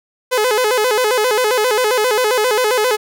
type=tone with vibrato; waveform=sawtooth; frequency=464.1 Hz; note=A#4; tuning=8 cents flat; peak=-9 dBFS; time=0.31-2.97 s; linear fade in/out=20 ms; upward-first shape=square; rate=7.5 Hz; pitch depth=150 cents each way; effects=none